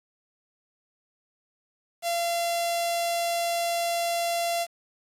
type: tone with notch filter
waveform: sawtooth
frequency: 684 Hz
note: F5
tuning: 36 cents flat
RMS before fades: -27 dBFS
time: 2.02-4.67 s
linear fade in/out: 50 ms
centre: 1500 Hz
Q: 1.2
effects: resampled to 32000 Hz + 8-bit